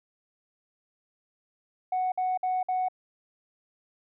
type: tone bursts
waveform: sine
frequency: 740 Hz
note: F#5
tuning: in tune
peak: -23 dBFS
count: 4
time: 1.92-2.885 s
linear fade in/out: 5 ms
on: 200 ms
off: 55 ms
effects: tanh soft clip ceiling -22 dBFS